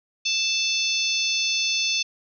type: harmonic tone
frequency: 880 Hz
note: A5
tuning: in tune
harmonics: 3 / 4 / 5 / 6 / 7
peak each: -26 / -27 / -28 / -29 / -29 dBFS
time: 0.25-2.03 s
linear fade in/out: 10 ms
effects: none